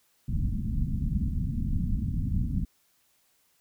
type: low-pass noise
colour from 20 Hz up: pink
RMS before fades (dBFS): -28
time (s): 0.28-2.65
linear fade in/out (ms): 5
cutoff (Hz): 240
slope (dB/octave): 48
effects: white hiss -68 dBFS RMS until 3.6 s